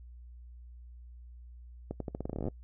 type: accelerating click train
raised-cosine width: 2 ms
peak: -22 dBFS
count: 17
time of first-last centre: 1.91-2.484 s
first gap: 93 ms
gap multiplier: 0.85
effects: noise-tail reverb RT60 0.1 s tail -22 dB re dry + added 60 Hz sine -47 dBFS peak until 2.63 s